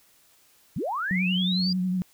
sine linear sweep, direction up, 106.2 to 4861 Hz, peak -26 dBFS, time 0.76-1.73 s, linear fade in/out 5 ms
sine tone with vibrato, 183.6 Hz, F#3, 13 cents flat, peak -23 dBFS, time 1.11-2.02 s, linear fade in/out 0 ms, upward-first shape triangle, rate 11 Hz, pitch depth 41 cents each way
effects white hiss -60 dBFS RMS until 2.13 s

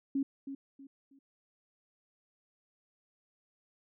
sine tone with echo, 274.1 Hz, C#4, 19 cents flat, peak -28 dBFS, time 0.15-0.23 s, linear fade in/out 5 ms, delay 320 ms, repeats 3, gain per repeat -10 dB, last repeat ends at 1.19 s, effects none

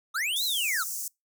square linear two-way sweep, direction up then down, 1187 to 4174 to 1187 Hz, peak -27 dBFS, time 0.14-0.84 s, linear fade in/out 20 ms, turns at 0.44 s
pink high-pass noise, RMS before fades -34 dBFS, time 0.36-1.08 s, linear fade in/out 2 ms, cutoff 5800 Hz, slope 48 dB/octave
effects noise-tail reverb RT60 0.2 s tail -26 dB re dry

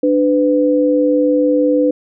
sine tone pair together, 295.8 / 502 Hz, D4 / B4, +13 / +28 cents, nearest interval major sixth, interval 915 cents, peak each -13 dBFS, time 0.03-1.91 s, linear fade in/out 5 ms, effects none

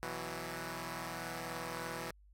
5% pulse chord, B suspended fourth, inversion none, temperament equal, 123.47 / 164.81 / 185 Hz, B2 / E3 / F#3, 0 / 0 / 0 cents, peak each -34 / -31 / -35 dBFS, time 0.03-2.11 s, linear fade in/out 0 ms, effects added 50 Hz sine -59 dBFS peak until 2.33 s + AAC 64 kbps

